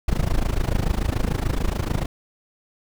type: noise with amplitude modulation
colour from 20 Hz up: brown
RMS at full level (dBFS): -18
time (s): 0.08-2.06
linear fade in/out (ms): 5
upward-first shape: sine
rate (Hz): 26.9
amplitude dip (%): 90
effects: none